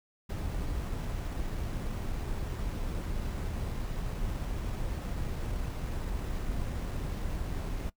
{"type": "noise with sample-and-hold", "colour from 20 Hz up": "brown", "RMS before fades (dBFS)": -34, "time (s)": [0.29, 7.9], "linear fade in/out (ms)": 10, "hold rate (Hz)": 8820, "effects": ["noise-tail reverb RT60 0.1 s tail -20 dB re dry"]}